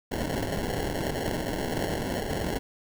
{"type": "noise with sample-and-hold", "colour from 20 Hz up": "white", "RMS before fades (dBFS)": -30, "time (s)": [0.11, 2.59], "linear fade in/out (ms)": 10, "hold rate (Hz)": 1225, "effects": []}